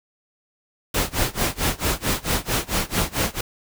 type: noise with tremolo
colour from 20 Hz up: pink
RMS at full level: -20 dBFS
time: 0.94-3.41 s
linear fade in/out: 5 ms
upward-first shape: sine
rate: 4.5 Hz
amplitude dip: 95%
effects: none